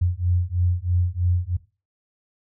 sine beating tone pair, 87.31 / 90.41 Hz, F2 / F#2, 0 / -40 cents, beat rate 3.1 Hz, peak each -22 dBFS, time 0.01-1.57 s, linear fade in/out 10 ms, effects noise-tail reverb RT60 0.3 s tail -17 dB re dry

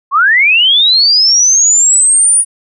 sine linear sweep, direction up, 1042 to 9680 Hz, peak -5 dBFS, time 0.11-2.45 s, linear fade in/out 50 ms, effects none

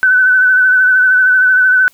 sine tone with vibrato, 1509 Hz, F#6, 34 cents sharp, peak -6 dBFS, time 0.03-1.88 s, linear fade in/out 0 ms, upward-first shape sine, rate 13 Hz, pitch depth 32 cents each way, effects white hiss -50 dBFS RMS until 1.93 s

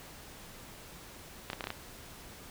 clicks, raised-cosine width 0.3 ms, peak -19 dBFS, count 6, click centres 1.501 / 1.532 / 1.608 / 1.641 / 1.671 / 1.704 s, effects pink hiss -50 dBFS RMS until 2.5 s

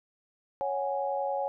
sine chord, C# suspended fourth, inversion none, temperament equal, 554.4 / 740 / 830.6 Hz, C#5 / F#5 / G#5, 0 / 0 / 0 cents, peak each -31 / -35 / -32 dBFS, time 0.61-1.48 s, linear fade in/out 0 ms, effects none

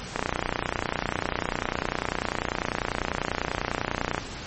click train, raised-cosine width 0.5 ms, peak -9 dBFS, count 122, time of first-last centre 0.16-4.18 s, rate 30.1 Hz, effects pink hiss -37 dBFS RMS until 4.46 s + MP3 32 kbps

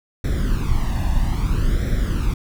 brown noise with flanger, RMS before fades -19 dBFS, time 0.24-2.34 s, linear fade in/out 5 ms, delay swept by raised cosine 0.53 to 1.13 ms, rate 0.61 Hz, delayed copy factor +0.75, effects none

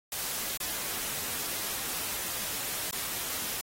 white noise with dropouts, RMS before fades -34 dBFS, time 0.12-3.61 s, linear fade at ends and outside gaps 1 ms, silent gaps 0.573-0.603 / 2.909-2.927 s, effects AAC 48 kbps

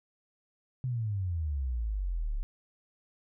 sine exponential sweep, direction down, 131.2 to 33.4 Hz, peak -29 dBFS, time 0.84-2.43 s, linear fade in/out 0 ms, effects none

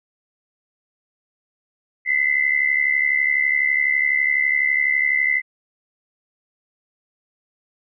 sine tone pair together, 2004 / 2076 Hz, B6 / C7, +25 / -14 cents, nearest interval minor second, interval 61 cents, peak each -19 dBFS, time 2.05-5.42 s, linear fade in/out 50 ms, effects none

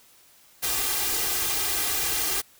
white noise with comb filter, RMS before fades -26 dBFS, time 0.62-2.42 s, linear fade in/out 20 ms, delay 2.5 ms, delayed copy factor +0.95, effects white hiss -56 dBFS RMS until 2.59 s

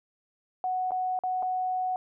sine tone with dropouts, 740 Hz, F#5, in tune, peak -26 dBFS, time 0.64-1.96 s, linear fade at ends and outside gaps 1 ms, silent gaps 0.908-0.918 / 1.19-1.236 / 1.425-1.429 s, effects none

